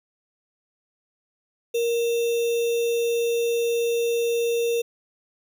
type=tone with sample-and-hold; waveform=sine; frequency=468.4 Hz; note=A#4; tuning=8 cents sharp; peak=-20 dBFS; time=1.74-4.82 s; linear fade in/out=10 ms; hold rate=3150 Hz; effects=none